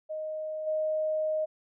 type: tone with level steps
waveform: sine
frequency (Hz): 622.3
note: D#5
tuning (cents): 0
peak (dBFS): -32 / -26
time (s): 0.09-1.46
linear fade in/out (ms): 20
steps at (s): 0.66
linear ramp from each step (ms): 20
effects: none